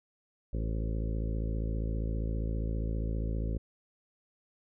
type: harmonic tone with a mistuned harmonic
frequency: 55 Hz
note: A1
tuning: in tune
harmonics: 1 / 2 / 3 / 4 / 5 / 6 / 7 / 8 / 9 / 10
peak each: -31 / -37 / -41 / -43 / -45 / -47 / -48 / -49 / -50 / -51 dBFS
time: 0.53-3.58 s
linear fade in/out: 5 ms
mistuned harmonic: 9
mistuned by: +16 cents
effects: none